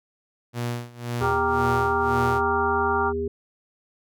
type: tone with tremolo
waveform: sawtooth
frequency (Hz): 120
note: B2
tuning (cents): -49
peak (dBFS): -21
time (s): 0.53-2.42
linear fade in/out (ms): 50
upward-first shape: sine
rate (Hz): 1.9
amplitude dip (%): 90
type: chord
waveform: sine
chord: G minor seventh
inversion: none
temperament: equal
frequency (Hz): 784 / 932.3 / 1174.7 / 1396.9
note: G5 / Bb5 / D6 / F6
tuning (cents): 0 / 0 / 0 / 0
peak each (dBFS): -27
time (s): 1.2-3.13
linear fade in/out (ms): 50
type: harmonic tone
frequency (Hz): 80.6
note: E2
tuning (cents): -38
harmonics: 1 / 3 / 5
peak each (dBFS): -32 / -33 / -25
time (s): 1.21-3.28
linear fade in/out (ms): 5
effects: none